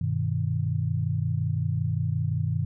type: chord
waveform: sine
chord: G augmented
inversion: none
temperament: equal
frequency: 98 / 123.47 / 155.56 Hz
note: G2 / B2 / D#3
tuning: 0 / 0 / 0 cents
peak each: -28 dBFS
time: 0.01-2.65 s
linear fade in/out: 5 ms
effects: none